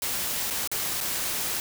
white noise with dropouts, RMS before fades -29 dBFS, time 0.02-1.6 s, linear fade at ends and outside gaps 1 ms, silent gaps 0.502-0.507 / 0.675-0.715 / 1.005-1.01 s, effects none

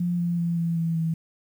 sine tone with pitch steps, 175.2 / 172.69 / 170.21 / 167.77 / 165.37 / 163 Hz, F3 / F3 / F3 / E3 / E3 / E3, +6 / -19 / -44 / +31 / +6 / -19 cents, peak -22 dBFS, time 0-1.14 s, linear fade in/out 5 ms, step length 190 ms, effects 9-bit

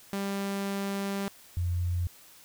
sawtooth / sine tone pair in turn, 197.9 / 88 Hz, G3 / F2, +17 / +14 cents, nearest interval octave + major second, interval 1403 cents, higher first, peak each -26 dBFS, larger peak neither, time 0.13-1.28 / 1.57-2.07 s, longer first, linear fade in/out 0 ms, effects white hiss -54 dBFS RMS until 2.44 s

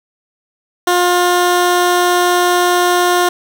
15% pulse tone, 355.4 Hz, F4, 30 cents sharp, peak -4 dBFS, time 0.87-3.29 s, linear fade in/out 5 ms, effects none

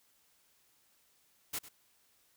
white noise with echo, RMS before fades -37 dBFS, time 1.53-1.59 s, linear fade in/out 10 ms, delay 100 ms, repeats 1, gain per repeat -15 dB, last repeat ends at 1.69 s, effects white hiss -70 dBFS RMS until 2.36 s

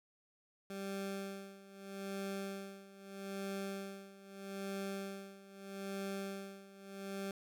20% pulse tone with tremolo, 196 Hz, G3, in tune, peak -34 dBFS, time 0.7-7.31 s, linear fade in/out 2 ms, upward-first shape sine, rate 0.79 Hz, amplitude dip 85%, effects none

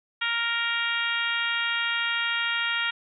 harmonic tone, 466.6 Hz, A#4, 2 cents sharp, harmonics 2 / 3 / 4 / 5 / 6 / 7 / 8, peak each -38 / -29 / -30 / -32 / -32 / -32 / -38 dBFS, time 0.21-2.91 s, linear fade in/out 10 ms, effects none

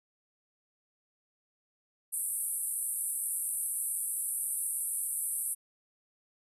white band-pass noise, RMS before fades -34 dBFS, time 2.12-5.55 s, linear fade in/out 20 ms, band 8500 to 12000 Hz, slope 96 dB/octave, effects none

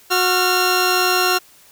15% pulse tone pair together, 365 / 1378 Hz, F#4 / F6, -24 / -24 cents, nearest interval octave + major seventh, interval 2300 cents, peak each -11 dBFS, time 0.1-1.39 s, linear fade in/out 20 ms, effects white hiss -49 dBFS RMS until 1.71 s

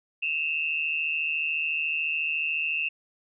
sine tone pair together, 2591 / 2745 Hz, E7 / F7, -30 / -31 cents, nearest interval minor second, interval 99 cents, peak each -28 dBFS, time 0.22-2.89 s, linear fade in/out 10 ms, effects none

